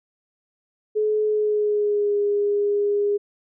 sine tone with pitch glide, 427 to 409.4 Hz, G#4 to G#4, +48 to -25 cents, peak -18 dBFS, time 0.95-3.18 s, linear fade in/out 20 ms, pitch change -73 cents, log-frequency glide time 1.25-2.17 s, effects none

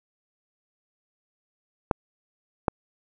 clicks, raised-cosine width 1 ms, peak -6 dBFS, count 2, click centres 1.912 / 2.682 s, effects none

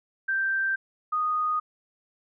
sine tone pair in turn, 1568 / 1238.6 Hz, G6 / D#6, 0 / -8 cents, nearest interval major third, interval 408 cents, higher first, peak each -23 dBFS, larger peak neither, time 0.28-0.76 / 1.12-1.6 s, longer neither, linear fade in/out 10 ms, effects none

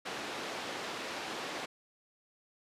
pink band-pass noise, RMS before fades -40 dBFS, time 0.05-1.66 s, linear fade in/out 10 ms, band 330 to 4600 Hz, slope 12 dB/octave, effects resampled to 32000 Hz

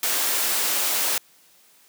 white high-pass noise, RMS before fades -23 dBFS, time 0.03-1.18 s, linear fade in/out 2 ms, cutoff 300 Hz, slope 12 dB/octave, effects white hiss -56 dBFS RMS until 1.88 s + high-pass 150 Hz 12 dB/octave

